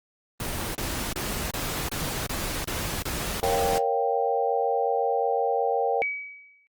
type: noise bursts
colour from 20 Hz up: pink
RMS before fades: -30 dBFS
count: 9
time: 0.4-3.782 s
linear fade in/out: 2 ms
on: 350 ms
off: 29 ms
type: chord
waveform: sine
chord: G half-diminished seventh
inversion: first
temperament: equal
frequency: 466.2 / 554.4 / 698.5 / 784 Hz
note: Bb4 / Db5 / F5 / G5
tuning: 0 / 0 / 0 / 0 cents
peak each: -26 / -29 / -30 / -26 dBFS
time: 3.43-6.02 s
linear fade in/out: 0 ms
type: tone with exponential decay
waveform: sine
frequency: 2274 Hz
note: C#7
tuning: 44 cents sharp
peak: -22 dBFS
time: 6.02-6.67 s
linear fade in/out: 0 ms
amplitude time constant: 140 ms
effects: Opus 24 kbps